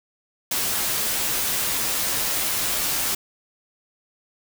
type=noise with comb filter; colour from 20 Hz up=white; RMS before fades=-24 dBFS; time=0.51-3.15 s; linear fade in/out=5 ms; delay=12 ms; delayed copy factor=-0.55; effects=none